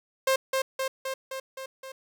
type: tone with echo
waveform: sawtooth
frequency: 530 Hz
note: C5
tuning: 22 cents sharp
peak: -17 dBFS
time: 0.27-0.36 s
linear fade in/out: 5 ms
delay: 260 ms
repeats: 6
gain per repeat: -3 dB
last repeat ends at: 1.92 s
effects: none